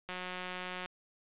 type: click train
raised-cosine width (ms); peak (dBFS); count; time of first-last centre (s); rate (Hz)
0.3; -24; 141; 0.09-0.859; 182
effects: resampled to 8000 Hz + 11-bit